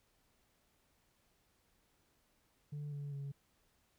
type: tone with pitch steps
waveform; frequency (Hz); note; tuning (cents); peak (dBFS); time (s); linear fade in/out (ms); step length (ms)
sine; 146.83 / 143.39 / 140.04; D3 / D3 / C#3; 0 / -41 / +18; -38; 2.72-3.32; 10; 200
effects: tanh soft clip ceiling -39 dBFS + pink hiss -75 dBFS RMS until 3.98 s